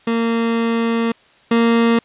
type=tone pair in turn; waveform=30% pulse; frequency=230 / 231.6 Hz; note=A#3 / A#3; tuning=-23 / -11 cents; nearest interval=unison; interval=12 cents; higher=second; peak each=-13 / -9 dBFS; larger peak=second; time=0.07-1.12 / 1.51-1.99 s; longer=first; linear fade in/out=5 ms; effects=white hiss -51 dBFS RMS until 2.04 s + resampled to 8000 Hz